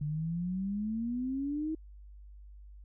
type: exponential sweep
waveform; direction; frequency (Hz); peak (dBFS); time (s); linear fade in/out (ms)
sine; up; 145.3 to 321.3; -31; 0.01-1.75; 5
effects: added 50 Hz sine -48 dBFS peak until 2.84 s